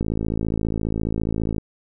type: click train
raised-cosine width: 3 ms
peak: -11 dBFS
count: 87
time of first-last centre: 0.01-1.582 s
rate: 54.7 Hz
effects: none